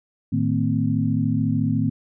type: tone cluster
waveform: sine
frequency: 111 / 155.7 / 226.2 / 260.1 Hz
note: A2 / D#3 / A3 / C4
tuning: +16 / +2 / +48 / -10 cents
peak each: -24 dBFS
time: 0.32-1.9 s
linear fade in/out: 10 ms
effects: none